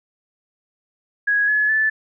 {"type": "tone with pitch steps", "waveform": "sine", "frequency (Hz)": [1661.2, 1704, 1747.8], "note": ["G#6", "G#6", "A6"], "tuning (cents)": [0, 44, -12], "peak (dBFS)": -15, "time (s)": [1.27, 1.9], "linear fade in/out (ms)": 10, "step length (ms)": 210, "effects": []}